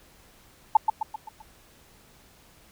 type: tone with echo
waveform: sine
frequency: 872 Hz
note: A5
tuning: 16 cents flat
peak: -11 dBFS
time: 0.75-0.77 s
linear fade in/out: 5 ms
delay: 130 ms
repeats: 5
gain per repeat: -6 dB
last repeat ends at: 1.42 s
effects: pink hiss -56 dBFS RMS until 2.71 s